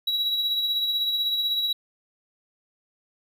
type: tone with tremolo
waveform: triangle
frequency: 3888 Hz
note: B7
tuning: 28 cents flat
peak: -19 dBFS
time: 0.07-1.73 s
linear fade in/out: 5 ms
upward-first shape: triangle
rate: 16 Hz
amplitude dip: 45%
effects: none